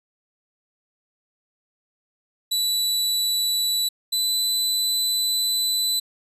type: tone pair in turn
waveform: sawtooth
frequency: 3953 / 3999 Hz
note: B7 / B7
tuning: +1 / +21 cents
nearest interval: unison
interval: 20 cents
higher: second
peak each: -17 dBFS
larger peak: neither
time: 2.51-3.89 / 4.12-6 s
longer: second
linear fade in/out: 10 ms
effects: resampled to 32000 Hz